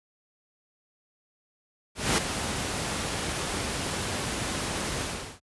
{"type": "noise with ADSR envelope", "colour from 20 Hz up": "pink", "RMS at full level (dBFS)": -21, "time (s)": [1.95, 5.4], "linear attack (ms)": 230, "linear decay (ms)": 3, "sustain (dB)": -9, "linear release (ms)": 390, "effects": ["high-pass 60 Hz 12 dB/octave", "resampled to 24000 Hz"]}